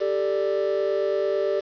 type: chord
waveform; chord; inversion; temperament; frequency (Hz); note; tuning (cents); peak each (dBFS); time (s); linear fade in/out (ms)
triangle; G suspended second; none; just; 392 / 441 / 588; G4 / A4 / D5; 0 / +4 / +2; -23 / -26 / -23; 0-1.61; 20
effects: resampled to 11025 Hz + 7-bit